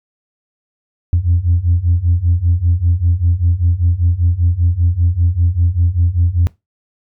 sine beating tone pair, 84 / 89.1 Hz, E2 / F2, +33 / +35 cents, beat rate 5.1 Hz, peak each -14 / -12 dBFS, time 1.13-6.47 s, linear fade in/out 0 ms, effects noise-tail reverb RT60 0.2 s tail -21 dB re dry + tanh soft clip ceiling -5 dBFS

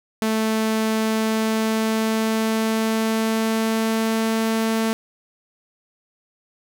sawtooth tone with pitch glide, 220 to 223.3 Hz, A3 to A3, 0 to +26 cents, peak -15 dBFS, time 0.22-4.93 s, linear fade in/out 0 ms, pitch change +26 cents, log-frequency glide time 0.91-4.38 s, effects none

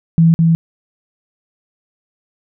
sine tone with echo, 164.81 Hz, E3, in tune, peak -6 dBFS, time 0.18-0.34 s, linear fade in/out 0 ms, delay 210 ms, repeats 1, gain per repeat -2 dB, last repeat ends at 0.55 s, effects none

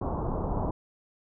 pink low-pass noise, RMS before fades -30 dBFS, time 0.01-0.71 s, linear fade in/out 5 ms, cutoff 1100 Hz, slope 48 dB/octave, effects none

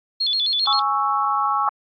sine tone with vibrato, 3844 Hz, B7, 48 cents flat, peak -18 dBFS, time 0.2-0.8 s, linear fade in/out 10 ms, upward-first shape square, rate 7.6 Hz, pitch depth 180 cents each way
sine chord, C# minor, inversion second, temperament equal, 830.6 / 1108.7 / 1318.5 Hz, G#5 / C#6 / E6, 0 / 0 / 0 cents, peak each -23 / -21 / -23 dBFS, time 0.67-1.69 s, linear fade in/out 2 ms
effects AAC 32 kbps

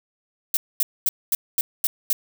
violet noise bursts, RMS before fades -20 dBFS, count 7, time 0.54-2.13 s, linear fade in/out 2 ms, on 30 ms, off 230 ms, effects none

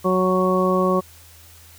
harmonic tone, 185 Hz, F#3, in tune, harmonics 1 / 2 / 3 / 4 / 5 / 6, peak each -21 / -21 / -22 / -32 / -33 / -22 dBFS, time 0.04-1.01 s, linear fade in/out 20 ms, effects added 83 Hz sine -48 dBFS peak until 1.78 s + white hiss -48 dBFS RMS until 1.78 s

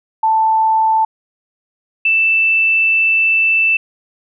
sine tone pair in turn, 883 / 2652 Hz, A5 / E7, +6 / +10 cents, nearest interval octave + perfect fifth, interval 1904 cents, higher second, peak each -10 dBFS, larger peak neither, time 0.23-1.05 / 2.05-3.77 s, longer second, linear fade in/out 5 ms, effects none

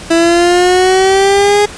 30% pulse linear sweep, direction up, 329.6 to 415.3 Hz, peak -4 dBFS, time 0.1-1.66 s, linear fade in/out 10 ms, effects pink hiss -29 dBFS RMS until 1.77 s + resampled to 22050 Hz

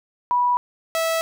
sine / sawtooth tone pair in turn, 979 / 653.4 Hz, B5 / E5, -15 / -15 cents, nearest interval perfect fifth, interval 700 cents, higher first, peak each -16 dBFS, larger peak neither, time 0.31-0.57 / 0.95-1.21 s, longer neither, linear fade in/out 0 ms, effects none

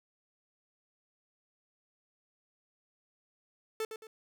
45% pulse tone with echo, 440 Hz, A4, in tune, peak -32 dBFS, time 3.8-3.85 s, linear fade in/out 2 ms, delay 110 ms, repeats 2, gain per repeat -8 dB, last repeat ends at 4.07 s, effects none

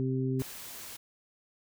harmonic tone, 130.81 Hz, C3, in tune, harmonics 1 / 2 / 3, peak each -30 / -32 / -35 dBFS, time 0-0.42 s, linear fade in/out 0 ms
white noise, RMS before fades -44 dBFS, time 0.39-0.97 s, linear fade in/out 10 ms
effects none

